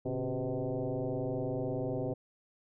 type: tone with frequency modulation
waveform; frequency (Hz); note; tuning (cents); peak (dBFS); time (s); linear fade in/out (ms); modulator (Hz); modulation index
sine; 117.2; A#2; +10; -31; 0.05-2.14; 10; 129; 4.1
effects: none